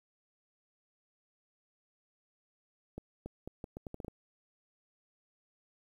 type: accelerating click train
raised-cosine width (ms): 2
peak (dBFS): -28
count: 10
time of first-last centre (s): 2.98-4.082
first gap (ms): 280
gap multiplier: 0.77
effects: 10-bit